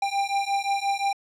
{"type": "beating tone pair", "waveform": "square", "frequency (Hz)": [792, 797.7], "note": ["G5", "G5"], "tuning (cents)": [18, 30], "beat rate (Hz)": 5.7, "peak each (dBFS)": -27, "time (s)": [0.02, 1.13], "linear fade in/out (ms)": 5, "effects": ["low-pass 7000 Hz 12 dB/octave"]}